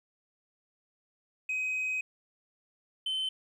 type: tone pair in turn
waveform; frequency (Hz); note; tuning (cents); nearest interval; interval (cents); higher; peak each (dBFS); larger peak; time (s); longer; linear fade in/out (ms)
sine; 2523 / 3069; D#7 / G7; +23 / -37; minor third; 340; second; -27; neither; 1.49-2.01 / 3.06-3.29; first; 5
effects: tanh soft clip ceiling -28 dBFS + 11-bit